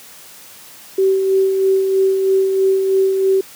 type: tone with tremolo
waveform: sine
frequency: 384.3 Hz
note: G4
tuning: 34 cents flat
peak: -10 dBFS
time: 0.98-3.41 s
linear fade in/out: 5 ms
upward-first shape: sine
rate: 3.1 Hz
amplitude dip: 40%
effects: white hiss -40 dBFS RMS until 3.55 s + high-pass 100 Hz 12 dB/octave